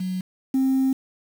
sine tone pair in turn, 185 / 264.4 Hz, F#3 / C4, 0 / +18 cents, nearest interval tritone, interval 618 cents, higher second, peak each -24 / -16 dBFS, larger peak second, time 0-0.21 / 0.54-0.93 s, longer second, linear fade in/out 5 ms, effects tanh soft clip ceiling -14 dBFS + 7-bit

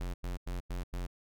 square tone bursts, 44.51 Hz, F1, 34 cents sharp, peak -35 dBFS, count 5, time 0-1.068 s, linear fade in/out 10 ms, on 140 ms, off 92 ms, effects none

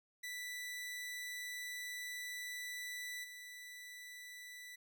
sawtooth tone with level steps, 1975.5 Hz, B6, in tune, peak -39 / -46 dBFS, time 0.23-4.76 s, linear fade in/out 10 ms, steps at 3.23 s, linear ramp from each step 20 ms, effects none

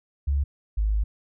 sine tone pair in turn, 70.3 / 52.39 Hz, C#2 / G#1, +25 / +16 cents, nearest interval perfect fourth, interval 509 cents, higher first, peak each -20 dBFS, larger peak neither, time 0.27-0.44 / 0.77-1.04 s, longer second, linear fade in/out 10 ms, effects none

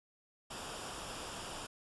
pink noise with comb filter, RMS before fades -44 dBFS, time 0.5-1.67 s, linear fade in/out 10 ms, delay 0.48 ms, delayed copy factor -0.55, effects resampled to 24000 Hz

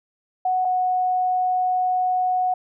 sine tone pair in turn, 740 / 735.3 Hz, F#5 / F#5, 0 / -11 cents, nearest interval unison, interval 11 cents, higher first, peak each -18 dBFS, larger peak neither, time 0.45-0.65 / 0.65-2.54 s, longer second, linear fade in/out 5 ms, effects none

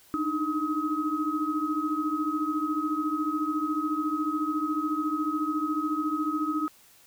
sine tone cluster, 299 / 313 / 1268 Hz, D4 / D#4 / D#6, +31 / +10 / +32 cents, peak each -30 dBFS, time 0.14-6.68 s, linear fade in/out 0 ms, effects white hiss -57 dBFS RMS until 7.06 s

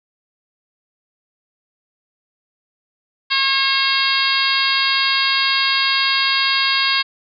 harmonic tone with a mistuned harmonic, 542 Hz, C#5, 39 cents flat, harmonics 2 / 3 / 4 / 5 / 6 / 7 / 8 / 9, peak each -23 / -23 / -23 / -23 / -23 / -23 / -23 / -23 dBFS, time 3.3-7.03 s, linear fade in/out 20 ms, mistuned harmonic 9, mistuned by -32 cents, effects none

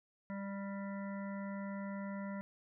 harmonic tone with a mistuned harmonic, 198.1 Hz, G3, 18 cents sharp, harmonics 1 / 3 / 5 / 7 / 9 / 10, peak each -40 / -48 / -51 / -54 / -57 / -56 dBFS, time 0.3-2.41 s, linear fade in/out 0 ms, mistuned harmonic 5, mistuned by -16 cents, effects none

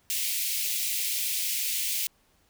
white high-pass noise, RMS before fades -29 dBFS, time 0.1-2.07 s, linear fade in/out 0 ms, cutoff 2100 Hz, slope 48 dB/octave, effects pink hiss -66 dBFS RMS until 2.49 s

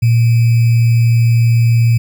sine tone with sample-and-hold, 116.54 Hz, A#2, in tune, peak -7 dBFS, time 0.02-1.98 s, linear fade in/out 10 ms, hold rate 2450 Hz, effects none

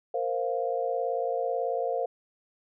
sine chord, Bb suspended second, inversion none, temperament just, 466.2 / 524.4 / 699.2 Hz, Bb4 / C5 / F5, 0 / +4 / +2 cents, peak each -31 / -30 / -31 dBFS, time 0.14-2.06 s, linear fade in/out 5 ms, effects none

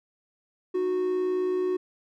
triangle tone pair together, 308.8 / 367.5 Hz, D#4 / F#4, -13 / -12 cents, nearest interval minor third, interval 301 cents, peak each -33 / -22 dBFS, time 0.74-1.77 s, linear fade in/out 10 ms, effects none

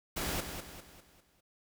pink noise with echo, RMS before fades -35 dBFS, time 0.16-0.41 s, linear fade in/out 10 ms, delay 200 ms, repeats 5, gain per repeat -7 dB, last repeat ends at 1.41 s, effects none

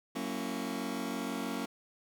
sawtooth chord, F# dominant seventh, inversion none, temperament just, 185 / 231.2 / 277.5 / 333 Hz, F#3 / A#3 / C#4 / E4, 0 / -14 / +2 / +18 cents, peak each -38 / -34 / -34 / -40 dBFS, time 0.15-1.66 s, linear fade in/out 10 ms, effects none

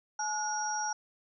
sine tone cluster, 854 / 1438 / 5680 Hz, G#5 / F#6 / F8, +48 / -50 / +28 cents, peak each -33 / -38 / -35 dBFS, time 0.19-0.93 s, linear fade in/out 5 ms, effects none

